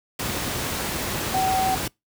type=tone in noise; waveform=sine; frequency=759 Hz; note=F#5; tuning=44 cents sharp; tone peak=-20 dBFS; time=1.34-1.75 s; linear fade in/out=5 ms; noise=pink; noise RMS=-27 dBFS; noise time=0.19-1.88 s; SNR=+4 dB; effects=noise-tail reverb RT60 0.2 s tail -26 dB re dry + high-pass 60 Hz 12 dB/octave